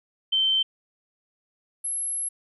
sine tone pair in turn, 3103 / 11058 Hz, G7 / F9, -18 / -18 cents, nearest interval octave + minor seventh, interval 2200 cents, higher second, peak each -19 / -26 dBFS, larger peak first, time 0.32-0.63 / 1.84-2.29 s, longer second, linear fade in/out 10 ms, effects none

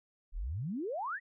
sine exponential sweep, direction up, 31.62 to 1975.5 Hz, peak -34 dBFS, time 0.32-1.2 s, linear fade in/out 50 ms, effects none

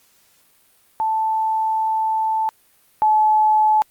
sine tone pair in turn, 880 / 860.4 Hz, A5 / A5, 0 / -39 cents, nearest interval unison, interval 39 cents, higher first, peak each -17 / -12 dBFS, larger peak second, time 1-2.49 / 3.02-3.82 s, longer first, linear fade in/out 0 ms, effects white hiss -57 dBFS RMS until 3.9 s + Opus 48 kbps

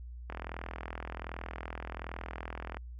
click train, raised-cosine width 0.5 ms, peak -24 dBFS, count 103, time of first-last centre 0.3-2.77 s, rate 41.3 Hz, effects added 60 Hz sine -42 dBFS peak until 2.99 s + AAC 64 kbps

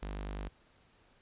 sawtooth tone with notch filter, 50 Hz, G1, 35 cents sharp, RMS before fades -40 dBFS, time 0.02-0.49 s, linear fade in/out 10 ms, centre 110 Hz, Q 1.9, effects pink hiss -66 dBFS RMS until 1.21 s + resampled to 8000 Hz

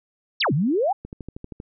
sine exponential two-way sweep, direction down then up, 5700 to 127.3 to 850 Hz, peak -18 dBFS, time 0.4-0.93 s, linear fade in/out 10 ms, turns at 0.53 s
click train, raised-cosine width 3 ms, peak -22 dBFS, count 8, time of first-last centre 1.05-1.601 s, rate 12.7 Hz
effects none

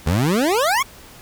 25% pulse exponential sweep, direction up, 74.1 to 1158 Hz, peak -12 dBFS, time 0.06-0.83 s, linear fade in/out 10 ms, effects pink hiss -43 dBFS RMS until 1.21 s

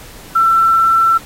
sine tone with quantisation, 1341 Hz, E6, 29 cents sharp, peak -8 dBFS, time 0.35-1.18 s, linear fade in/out 10 ms, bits 6, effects pink hiss -37 dBFS RMS until 1.25 s + AAC 48 kbps

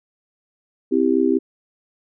sine chord, C major, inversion none, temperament just, 261.6 / 327 / 392.4 Hz, C4 / E4 / G4, 0 / -14 / +2 cents, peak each -19 dBFS, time 0.91-1.39 s, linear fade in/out 20 ms, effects none

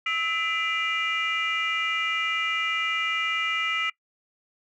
sine tone cluster, 1303 / 2009 / 2372 / 2840 Hz, E6 / B6 / D7 / F7, -20 / +29 / +17 / +28 cents, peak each -29 / -28 / -28 / -30 dBFS, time 0.06-3.9 s, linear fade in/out 5 ms, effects noise-tail reverb RT60 0.1 s tail -22 dB re dry + tanh soft clip ceiling -17 dBFS

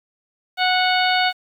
harmonic tone, 736 Hz, F#5, 9 cents flat, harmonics 1 / 2 / 3 / 4 / 5 / 6, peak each -19 / -22 / -24 / -25 / -26 / -27 dBFS, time 0.57-1.33 s, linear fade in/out 50 ms, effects 8-bit

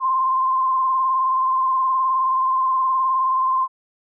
sine tone with vibrato, 1046.5 Hz, C6, in tune, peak -16 dBFS, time 0-3.68 s, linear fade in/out 50 ms, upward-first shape triangle, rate 19 Hz, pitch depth 39 cents each way, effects none

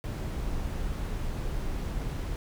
brown noise, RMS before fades -32 dBFS, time 0.04-2.36 s, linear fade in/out 0 ms, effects none

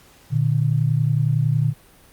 sine tone pair together, 118.9 / 149.8 Hz, A#2 / D3, +35 / +35 cents, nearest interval major third, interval 400 cents, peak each -19 dBFS, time 0.3-1.74 s, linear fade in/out 50 ms, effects pink hiss -51 dBFS RMS until 2.12 s + Opus 48 kbps

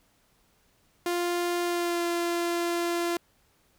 sawtooth tone with pitch glide, 349.3 to 343.7 Hz, F4 to F4, 0 to -28 cents, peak -22 dBFS, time 1.06-3.17 s, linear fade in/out 2 ms, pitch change -28 cents, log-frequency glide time 1.64-2.04 s, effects pink hiss -66 dBFS RMS until 3.78 s

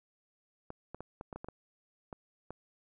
clicks, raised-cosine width 1 ms, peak -28 dBFS, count 10, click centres 0.704 / 0.946 / 1.006 / 1.211 / 1.328 / 1.36 / 1.445 / 1.486 / 2.128 / 2.506 s, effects none

